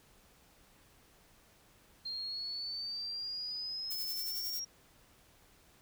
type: exponential sweep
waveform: sine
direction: up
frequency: 4186 to 5620 Hz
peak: -37 dBFS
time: 2.05-4.65 s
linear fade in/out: 10 ms
type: noise with tremolo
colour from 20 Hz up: violet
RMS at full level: -39 dBFS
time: 3.9-4.6 s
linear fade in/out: 10 ms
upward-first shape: triangle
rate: 11 Hz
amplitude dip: 65%
effects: pink hiss -64 dBFS RMS until 5.81 s

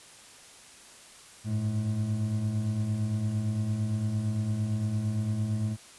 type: tone cluster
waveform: triangle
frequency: 100.6 / 109.4 / 214.1 Hz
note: G2 / A2 / A3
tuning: +45 / -9 / -47 cents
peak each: -34 / -26 / -31 dBFS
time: 1.44-5.77 s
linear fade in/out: 50 ms
effects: white hiss -51 dBFS RMS until 5.98 s + resampled to 24000 Hz

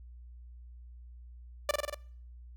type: tone with echo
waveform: sawtooth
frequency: 587.3 Hz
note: D5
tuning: in tune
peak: -21 dBFS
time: 1.69-1.71 s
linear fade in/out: 2 ms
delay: 47 ms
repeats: 5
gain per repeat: -2 dB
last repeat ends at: 1.945 s
effects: noise-tail reverb RT60 0.6 s tail -24 dB re dry + added 60 Hz sine -47 dBFS peak until 2.56 s

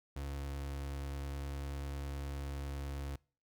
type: tone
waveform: 35% pulse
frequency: 69.9 Hz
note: C#2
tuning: 15 cents sharp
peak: -37 dBFS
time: 0.16-3.16 s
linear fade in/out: 5 ms
effects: noise-tail reverb RT60 0.4 s tail -24 dB re dry

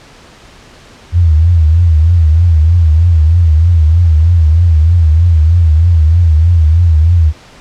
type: tone with vibrato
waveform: sine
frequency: 82 Hz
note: E2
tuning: 9 cents flat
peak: -4 dBFS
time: 1.12-7.33 s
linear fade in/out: 50 ms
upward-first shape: triangle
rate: 3.2 Hz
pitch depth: 140 cents each way
effects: pink hiss -38 dBFS RMS until 7.6 s + low-pass 6000 Hz 12 dB/octave

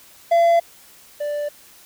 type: tone pair in turn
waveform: triangle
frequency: 679 / 587.3 Hz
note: F5 / D5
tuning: -49 / 0 cents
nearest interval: minor third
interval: 251 cents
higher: first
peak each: -10 / -20 dBFS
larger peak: first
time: 0.31-0.6 / 1.2-1.49 s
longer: neither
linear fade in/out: 10 ms
effects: white hiss -48 dBFS RMS until 1.85 s

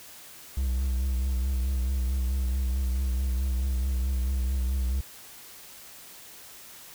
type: tone with vibrato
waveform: triangle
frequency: 64.3 Hz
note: C2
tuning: 30 cents flat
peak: -22 dBFS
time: 0.57-5.01 s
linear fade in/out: 5 ms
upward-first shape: triangle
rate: 4.6 Hz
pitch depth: 79 cents each way
effects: white hiss -47 dBFS RMS until 6.94 s

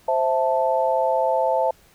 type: chord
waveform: sine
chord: A minor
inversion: first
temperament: equal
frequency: 523.3 / 659.3 / 880 Hz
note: C5 / E5 / A5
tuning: 0 / 0 / 0 cents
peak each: -22 dBFS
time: 0.08-1.71 s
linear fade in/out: 5 ms
effects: pink hiss -55 dBFS RMS until 1.94 s

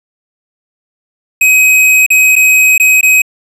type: tone with dropouts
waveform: square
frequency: 2529 Hz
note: D#7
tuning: 28 cents sharp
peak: -5 dBFS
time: 1.41-3.22 s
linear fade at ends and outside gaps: 5 ms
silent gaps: 2.064-2.103 / 2.356-2.362 / 2.78-2.798 / 3.011-3.029 s
effects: resampled to 32000 Hz

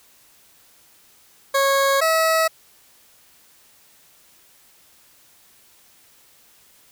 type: tone pair in turn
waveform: 20% pulse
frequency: 549 / 645.7 Hz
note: C#5 / E5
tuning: -17 / -36 cents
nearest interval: minor third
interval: 281 cents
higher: second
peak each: -11 dBFS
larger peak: neither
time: 1.54-2.01 / 2.01-2.48 s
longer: neither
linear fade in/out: 10 ms
effects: white hiss -54 dBFS RMS until 6.91 s

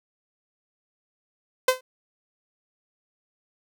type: tone with exponential decay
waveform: sawtooth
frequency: 513 Hz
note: C5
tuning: 34 cents flat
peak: -9 dBFS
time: 1.68-1.81 s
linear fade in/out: 5 ms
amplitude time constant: 28 ms
effects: none

